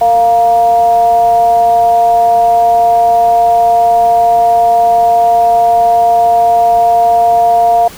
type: tone with frequency modulation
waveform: sine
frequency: 698.5 Hz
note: F5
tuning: in tune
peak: -5 dBFS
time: 0.01-7.88 s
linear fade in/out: 5 ms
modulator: 240 Hz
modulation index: 0.38
effects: pink hiss -32 dBFS RMS until 7.97 s